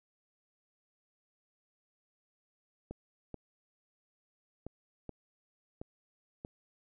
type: clicks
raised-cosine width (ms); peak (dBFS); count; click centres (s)
2; -28; 6; 2.91 / 3.343 / 4.666 / 5.093 / 5.815 / 6.449
effects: none